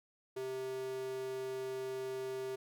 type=tone with high-pass filter; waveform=square; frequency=130.81 Hz; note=C3; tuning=in tune; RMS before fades=-40 dBFS; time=0.36-2.56 s; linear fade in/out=10 ms; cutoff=350 Hz; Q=4.5; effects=none

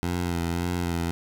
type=tone with vibrato; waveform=15% pulse; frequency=86.5 Hz; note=F2; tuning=16 cents flat; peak=-19 dBFS; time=0.03-1.11 s; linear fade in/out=0 ms; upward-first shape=sine; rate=1.8 Hz; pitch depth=40 cents each way; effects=none

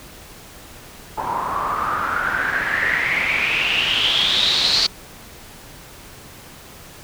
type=noise with low-pass filter sweep; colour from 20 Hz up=white; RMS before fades=-20 dBFS; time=1.17-4.87 s; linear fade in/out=10 ms; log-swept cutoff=900 to 4500 Hz; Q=8.1; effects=pink hiss -41 dBFS RMS until 7.03 s

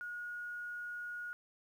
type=tone; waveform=sine; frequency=1444 Hz; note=F#6; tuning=43 cents flat; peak=-40 dBFS; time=0.01-1.33 s; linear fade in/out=0 ms; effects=11-bit

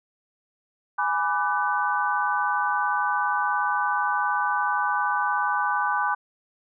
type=chord; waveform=sine; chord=G# half-diminished seventh; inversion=none; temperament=equal with one note detuned; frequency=830.6 / 987.8 / 1174.7 / 1506.7 Hz; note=G#5 / B5 / D6 / F#6; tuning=0 / 0 / 0 / +31 cents; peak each=-27 dBFS; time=0.98-6.15 s; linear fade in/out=10 ms; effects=none

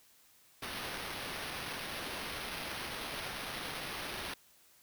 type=noise with sample-and-hold; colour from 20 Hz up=violet; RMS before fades=-41 dBFS; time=0.62-4.34 s; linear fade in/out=5 ms; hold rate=7350 Hz; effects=white hiss -64 dBFS RMS until 4.82 s

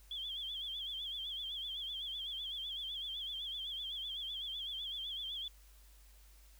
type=tone with vibrato; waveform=sine; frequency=3300 Hz; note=G#7; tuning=12 cents flat; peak=-39 dBFS; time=0.11-5.48 s; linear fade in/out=2 ms; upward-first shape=sine; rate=7.9 Hz; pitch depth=100 cents each way; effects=added 50 Hz sine -58 dBFS peak until 6.59 s + white hiss -66 dBFS RMS until 6.59 s

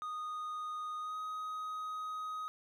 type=tone with pitch glide; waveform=triangle; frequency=1237 to 1256.4 Hz; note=D#6 to D#6; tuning=-10 to +16 cents; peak=-36 dBFS; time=0.02-2.48 s; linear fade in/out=0 ms; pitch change=+26 cents; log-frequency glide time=0.99-1.17 s; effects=none

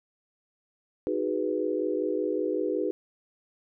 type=chord; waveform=sine; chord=G# minor seventh; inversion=second; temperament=equal; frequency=311.1 / 370 / 415.3 / 493.9 Hz; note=D#4 / F#4 / G#4 / B4; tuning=0 / 0 / 0 / 0 cents; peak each=-31 dBFS; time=1.07-2.91 s; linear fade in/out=0 ms; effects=none

